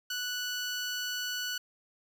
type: tone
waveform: 15% pulse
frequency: 1480 Hz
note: F#6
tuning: in tune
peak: -26 dBFS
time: 0.1-1.58 s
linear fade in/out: 5 ms
effects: none